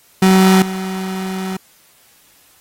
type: tone with level steps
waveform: 35% pulse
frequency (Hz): 188.8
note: F#3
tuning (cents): +35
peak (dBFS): -6 / -19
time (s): 0.22-1.57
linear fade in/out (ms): 5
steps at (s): 0.62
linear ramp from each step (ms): 2
effects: white hiss -51 dBFS RMS until 2.6 s + AAC 48 kbps